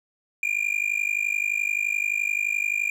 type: tone with amplitude modulation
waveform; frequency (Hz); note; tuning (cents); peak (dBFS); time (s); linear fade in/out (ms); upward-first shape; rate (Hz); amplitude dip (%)
triangle; 2400; D7; +37; -17; 0.43-2.9; 2; sine; 51.6; 95
effects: none